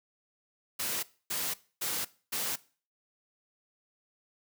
white noise bursts, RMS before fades -33 dBFS, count 4, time 0.79-2.56 s, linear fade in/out 10 ms, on 240 ms, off 270 ms, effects noise-tail reverb RT60 0.4 s tail -20 dB re dry + high-pass 100 Hz 12 dB/octave

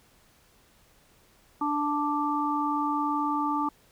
harmonic tone, 293.7 Hz, D4, in tune, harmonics 1 / 3 / 4, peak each -29 / -29 / -29 dBFS, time 1.61-3.69 s, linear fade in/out 5 ms, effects pink hiss -61 dBFS RMS until 3.91 s

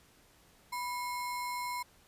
sine tone with sample-and-hold, 986 Hz, B5, 3 cents flat, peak -34 dBFS, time 0.72-1.83 s, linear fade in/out 10 ms, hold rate 3150 Hz, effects pink hiss -63 dBFS RMS until 2.07 s + resampled to 32000 Hz

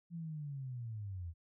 sine linear sweep, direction down, 172.3 to 80.2 Hz, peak -40 dBFS, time 0.1-1.34 s, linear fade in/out 50 ms, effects none

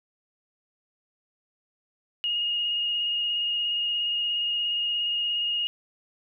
sine tone with vibrato, 2860 Hz, F7, 41 cents sharp, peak -24 dBFS, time 2.24-5.67 s, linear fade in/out 0 ms, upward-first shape square, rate 17 Hz, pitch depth 11 cents each way, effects none

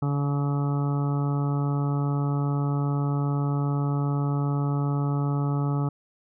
harmonic tone, 142.5 Hz, C#3, 48 cents sharp, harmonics 1 / 2 / 3 / 4 / 5 / 6 / 7 / 8 / 9, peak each -23 / -31 / -37 / -43 / -41 / -39 / -49 / -41 / -40 dBFS, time 0.02-5.89 s, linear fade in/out 5 ms, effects none

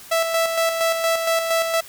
sawtooth tone with tremolo, 659.3 Hz, E5, in tune, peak -13 dBFS, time 0.11-1.81 s, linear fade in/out 10 ms, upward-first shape square, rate 4.3 Hz, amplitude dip 45%, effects white hiss -42 dBFS RMS until 1.88 s

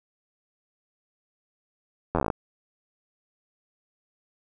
slowing click train, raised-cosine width 1 ms, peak -10 dBFS, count 11, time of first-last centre 2.15-2.302 s, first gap 11 ms, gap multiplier 1.07, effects none

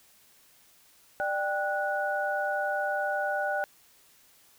sine tone cluster, 595 / 786 / 1470 Hz, D5 / G5 / F#6, +22 / +4 / -12 cents, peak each -31 dBFS, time 1.2-3.64 s, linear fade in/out 0 ms, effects white hiss -60 dBFS RMS until 4.58 s

